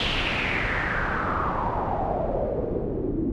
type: noise with low-pass filter sweep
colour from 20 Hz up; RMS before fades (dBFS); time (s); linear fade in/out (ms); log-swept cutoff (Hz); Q
pink; -26; 0-3.32; 2; 3300 to 300; 4.5
effects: none